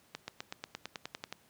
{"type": "accelerating click train", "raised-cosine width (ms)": 0.2, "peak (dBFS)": -21, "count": 12, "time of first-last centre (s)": [0.15, 1.326], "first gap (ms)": 130, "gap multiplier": 0.96, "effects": ["pink hiss -65 dBFS RMS until 1.49 s", "high-pass 100 Hz 12 dB/octave"]}